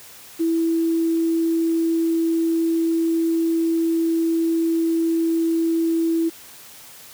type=tone with quantisation; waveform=sine; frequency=329.6 Hz; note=E4; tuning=in tune; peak=-17 dBFS; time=0.39-6.3 s; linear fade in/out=20 ms; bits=7; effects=white hiss -43 dBFS RMS until 7.13 s + high-pass 60 Hz 12 dB/octave